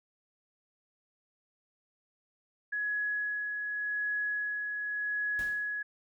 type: tone with tremolo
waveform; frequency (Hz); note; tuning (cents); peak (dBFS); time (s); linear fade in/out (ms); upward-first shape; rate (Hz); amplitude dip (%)
sine; 1681; G#6; +20; -29; 2.72-5.83; 10; sine; 0.87; 35
type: noise with exponential decay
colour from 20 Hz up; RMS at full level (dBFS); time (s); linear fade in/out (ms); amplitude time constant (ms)
pink; -45; 5.39-5.79; 0; 85
effects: none